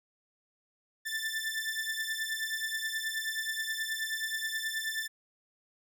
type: beating tone pair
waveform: sawtooth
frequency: 1765 / 1774.4 Hz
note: A6 / A6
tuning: +5 / +14 cents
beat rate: 9.4 Hz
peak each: -32 / -32 dBFS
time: 1.05-5.08 s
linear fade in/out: 20 ms
effects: none